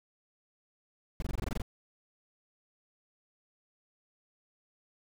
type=noise bursts; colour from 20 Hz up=brown; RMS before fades=-32 dBFS; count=10; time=1.2-1.619 s; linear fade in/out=2 ms; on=23 ms; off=21 ms; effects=none